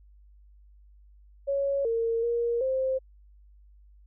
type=tone with pitch steps; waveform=sine; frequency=556 / 458.4 / 470.8 / 525 Hz; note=C#5 / A#4 / A#4 / C5; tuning=+5 / -29 / +17 / +6 cents; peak=-24 dBFS; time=1.47-2.99 s; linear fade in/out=20 ms; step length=380 ms; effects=added 50 Hz sine -52 dBFS peak until 4.06 s